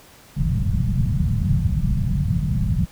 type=low-pass noise; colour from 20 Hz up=white; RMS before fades=-20 dBFS; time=0.36-2.86 s; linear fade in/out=20 ms; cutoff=180 Hz; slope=48 dB/octave; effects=pink hiss -48 dBFS RMS until 2.91 s